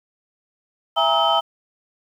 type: tone cluster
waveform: sine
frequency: 664 / 815 / 938 / 1282 / 3077 Hz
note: E5 / G#5 / A#5 / E6 / G7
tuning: +12 / -33 / +11 / -49 / -33 cents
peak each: -21 dBFS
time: 0.96-1.41 s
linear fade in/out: 20 ms
effects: tanh soft clip ceiling -7 dBFS + 8-bit